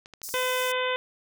clicks, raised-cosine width 0.2 ms, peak -27 dBFS, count 6, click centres 0.059 / 0.137 / 0.217 / 0.29 / 0.39 / 0.428 s
pink high-pass noise, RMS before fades -37 dBFS, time 0.23-0.72 s, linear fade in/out 5 ms, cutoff 5000 Hz, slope 48 dB/octave
harmonic tone, 507 Hz, B4, 45 cents sharp, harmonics 1 / 2 / 3 / 4 / 5 / 6 / 7, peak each -28 / -31 / -33 / -34 / -35 / -36 / -36 dBFS, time 0.34-0.96 s, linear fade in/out 0 ms
effects none

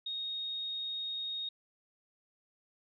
sine tone, 3729 Hz, A#7, in tune, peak -35 dBFS, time 0.06-1.49 s, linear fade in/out 5 ms, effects none

